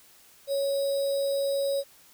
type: tone with sample-and-hold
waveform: sine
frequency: 554.4 Hz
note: C#5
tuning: in tune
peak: -24 dBFS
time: 0.47-1.84 s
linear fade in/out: 50 ms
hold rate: 4410 Hz
effects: white hiss -56 dBFS RMS until 2.13 s